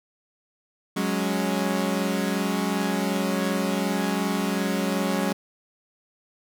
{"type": "chord", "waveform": "sawtooth", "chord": "F# suspended second", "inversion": "none", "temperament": "equal", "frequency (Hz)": [185, 207.7, 277.2], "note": ["F#3", "G#3", "C#4"], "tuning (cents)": [0, 0, 0], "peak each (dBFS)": [-23, -23, -25], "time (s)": [0.96, 5.33], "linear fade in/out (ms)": 10, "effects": []}